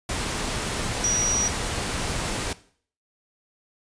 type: tone in noise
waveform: sine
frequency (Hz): 5790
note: F#8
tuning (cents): -38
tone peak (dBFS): -19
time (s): 1.04-1.48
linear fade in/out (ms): 2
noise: pink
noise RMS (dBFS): -28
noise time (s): 0.09-2.53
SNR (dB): +6
effects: noise-tail reverb RT60 0.5 s tail -17 dB re dry + resampled to 22050 Hz